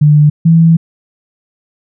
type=tone pair in turn; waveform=sine; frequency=149.1 / 164.63 Hz; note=D3 / E3; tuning=+27 / -2 cents; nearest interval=major second; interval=171 cents; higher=second; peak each=-3 dBFS; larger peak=neither; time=0.01-0.3 / 0.45-0.77 s; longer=second; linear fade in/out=10 ms; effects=none